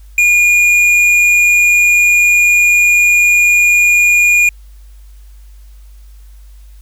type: tone with tanh clipping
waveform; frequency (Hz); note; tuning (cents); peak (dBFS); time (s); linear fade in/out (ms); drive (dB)
triangle; 2432; D#7; -40; -8; 0.18-4.49; 2; 13
effects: added 50 Hz sine -34 dBFS peak until 6.81 s + white hiss -53 dBFS RMS until 6.81 s